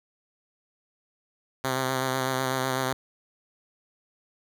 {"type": "tone with vibrato", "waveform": "5% pulse", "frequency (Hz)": 130.81, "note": "C3", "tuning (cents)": 0, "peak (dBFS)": -14, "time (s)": [1.64, 2.93], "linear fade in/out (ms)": 2, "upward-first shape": "sine", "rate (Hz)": 8, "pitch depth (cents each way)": 26, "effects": []}